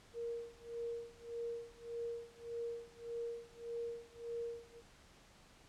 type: tone with tremolo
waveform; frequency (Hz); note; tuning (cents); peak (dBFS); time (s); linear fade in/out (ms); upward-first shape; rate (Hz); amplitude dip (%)
sine; 468.1; A#4; +7; -38; 0.13-4.82; 50; sine; 1.7; 95
effects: pink hiss -63 dBFS RMS until 5.68 s + low-pass 8000 Hz 12 dB/octave